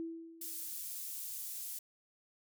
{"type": "tone with exponential decay", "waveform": "sine", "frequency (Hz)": 329.6, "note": "E4", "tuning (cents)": 0, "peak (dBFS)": -36, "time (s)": [0, 0.88], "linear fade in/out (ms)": 0, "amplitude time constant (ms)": 190}
{"type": "high-pass noise", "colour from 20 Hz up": "pink", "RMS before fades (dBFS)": -43, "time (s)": [0.41, 1.79], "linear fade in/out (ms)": 5, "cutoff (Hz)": 10000, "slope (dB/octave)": 12}
{"effects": []}